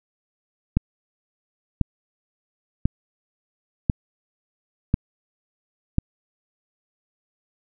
click train, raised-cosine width 5 ms, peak -5 dBFS, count 6, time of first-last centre 0.77-5.984 s, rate 0.959 Hz, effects none

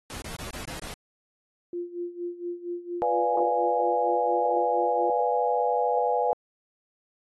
pink noise bursts, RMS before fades -38 dBFS, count 6, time 0.1-0.94 s, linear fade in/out 0 ms, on 120 ms, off 24 ms
sine tone with tremolo, 349.2 Hz, F4, in tune, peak -28 dBFS, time 1.73-5.1 s, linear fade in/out 2 ms, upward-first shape sine, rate 4.3 Hz, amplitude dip 80%
sine chord, B diminished seventh, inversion none, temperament equal, 493.9 / 587.3 / 698.5 / 830.6 Hz, B4 / D5 / F5 / Ab5, 0 / 0 / 0 / 0 cents, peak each -26 / -31 / -28 / -26 dBFS, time 3.02-6.33 s, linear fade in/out 0 ms
effects AAC 32 kbps

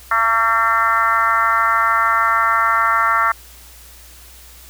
harmonic tone, 226.6 Hz, A#3, 49 cents flat, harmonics 3 / 4 / 5 / 6 / 7 / 8 / 9, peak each -28 / -24 / -18 / -16 / -27 / -21 / -27 dBFS, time 0.11-3.32 s, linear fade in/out 5 ms, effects added 60 Hz sine -43 dBFS peak until 4.69 s + white hiss -43 dBFS RMS until 4.69 s

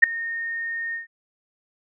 sine tone with ADSR envelope, 1840 Hz, A#6, 23 cents flat, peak -4 dBFS, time 0.02-1.07 s, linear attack 18 ms, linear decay 3 ms, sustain -22 dB, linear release 130 ms, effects none

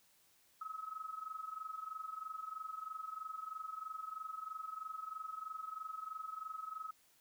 sine tone with amplitude modulation, 1283 Hz, E6, 47 cents flat, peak -39 dBFS, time 0.61-6.91 s, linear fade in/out 5 ms, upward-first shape sine, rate 23.1 Hz, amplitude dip 80%, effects white hiss -70 dBFS RMS until 7.2 s

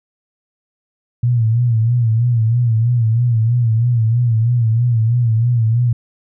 sine tone with vibrato, 116.54 Hz, A#2, in tune, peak -11 dBFS, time 1.23-5.93 s, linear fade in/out 5 ms, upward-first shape sine, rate 3.1 Hz, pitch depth 93 cents each way, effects none

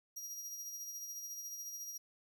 sawtooth tone with tremolo, 5720 Hz, F8, 41 cents sharp, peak -39 dBFS, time 0.16-1.98 s, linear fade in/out 10 ms, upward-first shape sine, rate 14 Hz, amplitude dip 40%, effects none

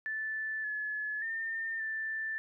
sine tone with pitch steps, 1754 / 1711 / 1808 / 1769 Hz, A6 / A6 / A6 / A6, -6 / -49 / +47 / +9 cents, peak -33 dBFS, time 0.06-2.38 s, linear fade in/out 0 ms, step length 580 ms, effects none

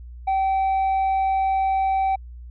sine tone with tanh clipping, 771 Hz, G5, 29 cents flat, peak -19 dBFS, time 0.27-2.16 s, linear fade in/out 10 ms, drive 3 dB, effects added 60 Hz sine -36 dBFS peak until 2.5 s

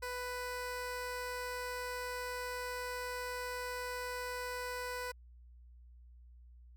15% pulse tone, 496 Hz, B4, 7 cents sharp, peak -32 dBFS, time 0.02-5.12 s, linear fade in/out 10 ms, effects added 60 Hz sine -54 dBFS peak until 6.76 s

